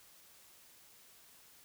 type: silence
effects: white hiss -61 dBFS RMS until 1.64 s